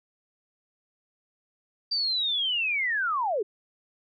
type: linear sweep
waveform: sine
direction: down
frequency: 4706 to 368.9 Hz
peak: -24 dBFS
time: 1.91-3.43 s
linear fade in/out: 10 ms
effects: none